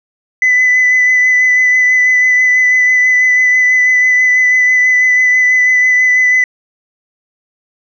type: tone with vibrato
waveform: sine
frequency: 2004 Hz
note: B6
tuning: 25 cents sharp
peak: -5 dBFS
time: 0.42-6.44 s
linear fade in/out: 2 ms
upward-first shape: sine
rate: 6.1 Hz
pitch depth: 15 cents each way
effects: tanh soft clip ceiling -4 dBFS